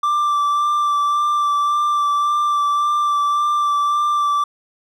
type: tone with vibrato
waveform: triangle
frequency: 1174.7 Hz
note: D6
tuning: in tune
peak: -13 dBFS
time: 0.03-4.44 s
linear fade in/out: 5 ms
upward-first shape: sine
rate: 1.8 Hz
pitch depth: 16 cents each way
effects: none